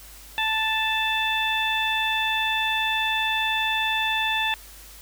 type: harmonic tone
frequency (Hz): 880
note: A5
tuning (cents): 0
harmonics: 1 / 2 / 3 / 4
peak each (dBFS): -27 / -27 / -27 / -27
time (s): 0.38-4.54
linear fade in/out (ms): 0
effects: added 50 Hz sine -47 dBFS peak until 5.01 s + white hiss -46 dBFS RMS until 5.01 s